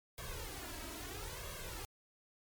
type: noise with flanger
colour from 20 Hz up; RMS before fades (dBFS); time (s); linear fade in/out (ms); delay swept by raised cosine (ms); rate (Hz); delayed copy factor
pink; -45; 0.18-1.85; 0; 1.8 to 3.1; 0.76; +0.85
effects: MP3 96 kbps